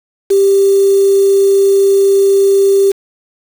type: tone with quantisation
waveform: sine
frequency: 393.5 Hz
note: G4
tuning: 7 cents sharp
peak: -6 dBFS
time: 0.3-2.92 s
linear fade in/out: 10 ms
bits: 4
effects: none